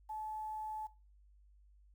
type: tone with quantisation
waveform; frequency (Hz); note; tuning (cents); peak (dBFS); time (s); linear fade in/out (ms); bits
sine; 864; A5; -32; -40; 0.09-0.87; 10; 11
effects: noise-tail reverb RT60 0.3 s tail -17 dB re dry + added 50 Hz sine -61 dBFS peak until 1.94 s